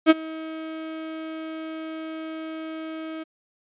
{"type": "tone with ADSR envelope", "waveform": "35% pulse", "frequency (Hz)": 318.7, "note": "D#4", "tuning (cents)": 42, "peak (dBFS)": -7, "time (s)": [0.06, 3.24], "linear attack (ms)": 42, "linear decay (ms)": 29, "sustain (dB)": -23, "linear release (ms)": 16, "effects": ["resampled to 8000 Hz"]}